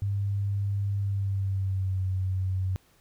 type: tone with pitch glide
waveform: sine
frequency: 100 to 93.84 Hz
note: G2 to F#2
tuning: +35 to +25 cents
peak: -25 dBFS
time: 0.02-2.76 s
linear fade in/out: 0 ms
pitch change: -110 cents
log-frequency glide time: 0.99-2.03 s
effects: pink hiss -63 dBFS RMS until 3 s